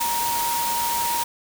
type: tone in noise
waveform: sine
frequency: 940 Hz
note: A#5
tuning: 14 cents sharp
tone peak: -23 dBFS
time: 0-1.24 s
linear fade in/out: 10 ms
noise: white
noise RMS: -27 dBFS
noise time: 0-1.24 s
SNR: +1 dB
effects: none